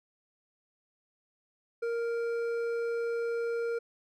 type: tone with hard clipping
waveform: triangle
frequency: 466.2 Hz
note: A#4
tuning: in tune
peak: -31 dBFS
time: 1.82-3.79 s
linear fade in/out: 10 ms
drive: 11 dB
effects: none